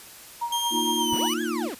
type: tone with tremolo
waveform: sine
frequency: 944 Hz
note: A#5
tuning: 22 cents sharp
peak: -23 dBFS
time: 0.41-1.29 s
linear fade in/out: 10 ms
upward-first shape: triangle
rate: 8.7 Hz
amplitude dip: 80%
type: tone with pitch glide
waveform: sawtooth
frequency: 3205 to 2956 Hz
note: G7 to F#7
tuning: +38 to -2 cents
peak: -23 dBFS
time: 0.52-1.34 s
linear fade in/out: 5 ms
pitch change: -140 cents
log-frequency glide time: 0.98-1.15 s
type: chord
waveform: sine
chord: Bb suspended fourth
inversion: none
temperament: equal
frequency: 233.1 / 311.1 / 349.2 Hz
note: Bb3 / Eb4 / F4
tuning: 0 / 0 / 0 cents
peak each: -30 dBFS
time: 0.7-1.71 s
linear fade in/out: 50 ms
type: linear two-way sweep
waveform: 35% pulse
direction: up then down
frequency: 31.04 to 1716 to 205.2 Hz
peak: -30 dBFS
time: 1.12-1.75 s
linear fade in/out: 10 ms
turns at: 1.42 s
effects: white hiss -45 dBFS RMS until 1.79 s + resampled to 32000 Hz